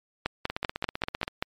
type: two click trains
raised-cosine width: 0.3 ms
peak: -14 / -10 dBFS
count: 13 / 7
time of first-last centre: 0.5-1.279 / 0.26-1.425 s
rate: 15.4 / 5.15 Hz
effects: MP3 64 kbps